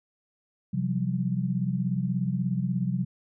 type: chord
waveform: sine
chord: C suspended fourth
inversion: none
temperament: equal with one note detuned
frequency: 130.81 / 174.61 / 191.3 Hz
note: C3 / F3 / G3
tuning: 0 / 0 / -42 cents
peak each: -29 dBFS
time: 0.73-3.05 s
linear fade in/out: 10 ms
effects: none